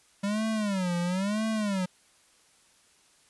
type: tone with vibrato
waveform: square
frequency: 196 Hz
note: G3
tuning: in tune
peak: -27 dBFS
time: 0.23-1.86 s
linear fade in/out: 10 ms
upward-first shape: sine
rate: 1 Hz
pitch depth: 210 cents each way
effects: white hiss -62 dBFS RMS until 3.29 s + resampled to 24000 Hz